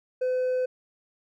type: tone with hard clipping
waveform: sine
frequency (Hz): 508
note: B4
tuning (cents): +49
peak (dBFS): -24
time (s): 0.21-0.66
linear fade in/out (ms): 10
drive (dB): 2
effects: none